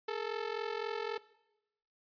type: ring-modulated tone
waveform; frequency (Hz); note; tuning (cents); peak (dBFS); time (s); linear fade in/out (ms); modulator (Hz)
sawtooth; 438.9; A4; -4; -28; 0.08-1.18; 2; 21.9
effects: noise-tail reverb RT60 0.9 s tail -19 dB re dry + resampled to 11025 Hz